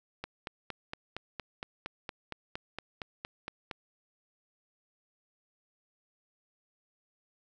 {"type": "click train", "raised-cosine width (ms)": 0.3, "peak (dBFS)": -21, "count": 16, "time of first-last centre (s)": [0.24, 3.712], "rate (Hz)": 4.32, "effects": []}